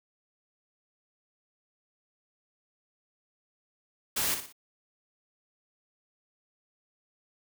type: noise with echo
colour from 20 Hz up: white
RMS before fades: -29 dBFS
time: 4.16-4.35 s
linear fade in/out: 10 ms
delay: 59 ms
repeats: 3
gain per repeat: -8 dB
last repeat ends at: 4.527 s
effects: none